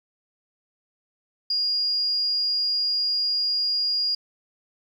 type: tone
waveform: sine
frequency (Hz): 4846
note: D#8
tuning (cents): -47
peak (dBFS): -21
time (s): 1.5-4.15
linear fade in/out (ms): 5
effects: 9-bit